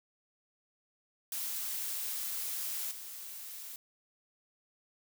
blue noise with level steps, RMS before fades -37 / -45 dBFS, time 1.32-3.76 s, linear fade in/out 2 ms, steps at 2.91 s, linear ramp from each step 5 ms, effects none

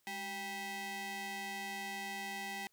sawtooth ring-modulated tone, 587.3 Hz, D5, in tune, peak -33 dBFS, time 0.07-2.67 s, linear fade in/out 0 ms, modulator 1380 Hz, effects white hiss -75 dBFS RMS until 2.72 s

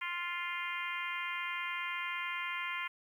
harmonic tone, 349.2 Hz, F4, in tune, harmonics 3 / 4 / 5 / 6 / 7 / 8 / 9, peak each -41 / -44 / -45 / -39 / -44 / -47 / -50 dBFS, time 0.01-2.88 s, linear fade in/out 10 ms, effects 11-bit

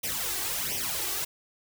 white noise with flanger, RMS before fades -31 dBFS, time 0.03-1.25 s, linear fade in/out 10 ms, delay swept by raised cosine 0.34 to 2.64 ms, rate 1.4 Hz, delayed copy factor +0.8, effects none

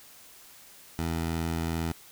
15% pulse tone, 82.41 Hz, E2, in tune, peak -22 dBFS, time 0.99-1.92 s, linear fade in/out 0 ms, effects white hiss -52 dBFS RMS until 2.11 s

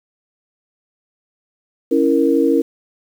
sine chord, A# diminished, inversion first, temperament equal, 277.2 / 329.6 / 466.2 Hz, C#4 / E4 / A#4, 0 / 0 / 0 cents, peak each -16 dBFS, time 1.91-2.62 s, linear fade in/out 10 ms, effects 7-bit

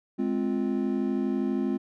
triangle chord, F minor, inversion first, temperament just, 209.5 / 261.9 / 349.2 Hz, Ab3 / C4 / F4, +15 / +2 / 0 cents, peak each -27 / -26 / -29 dBFS, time 0.18-1.78 s, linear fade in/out 20 ms, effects none

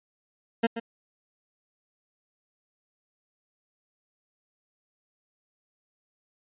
20% pulse tone with echo, 230 Hz, A#3, 23 cents flat, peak -15 dBFS, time 0.63-0.67 s, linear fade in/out 10 ms, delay 130 ms, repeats 1, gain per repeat -10 dB, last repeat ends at 0.8 s, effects resampled to 8000 Hz

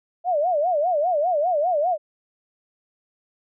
sine tone with vibrato, 654 Hz, E5, 14 cents flat, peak -18 dBFS, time 0.24-1.98 s, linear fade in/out 50 ms, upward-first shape sine, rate 5 Hz, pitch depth 220 cents each way, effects none

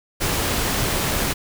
pink noise, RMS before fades -22 dBFS, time 0.2-1.34 s, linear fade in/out 20 ms, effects none

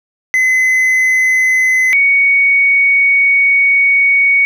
triangle / sine tone pair in turn, 2036 / 2234 Hz, C7 / C#7, -48 / +13 cents, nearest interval major second, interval 161 cents, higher second, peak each -7 dBFS, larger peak neither, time 0.34-1.93 / 1.93-4.45 s, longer second, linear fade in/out 0 ms, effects none

